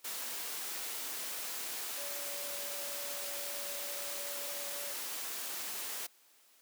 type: tone in noise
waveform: sine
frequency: 572 Hz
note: D5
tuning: 46 cents flat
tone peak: -47 dBFS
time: 1.97-4.93 s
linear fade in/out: 10 ms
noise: white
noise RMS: -40 dBFS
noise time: 0.04-6.07 s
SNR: -10 dB
effects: white hiss -65 dBFS RMS until 6.61 s + high-pass 300 Hz 12 dB/octave